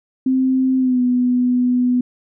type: tone with pitch glide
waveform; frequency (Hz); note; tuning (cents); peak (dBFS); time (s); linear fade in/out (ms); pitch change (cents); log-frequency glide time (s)
sine; 260.8 to 248.2; C4 to B3; -5 to +9; -13; 0.26-2.01; 5; -86; 0.78-1.01
effects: none